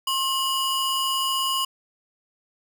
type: ring-modulated tone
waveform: 40% pulse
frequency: 1984 Hz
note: B6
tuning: 7 cents sharp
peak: -18 dBFS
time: 0.07-1.65 s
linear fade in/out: 5 ms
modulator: 914 Hz
effects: none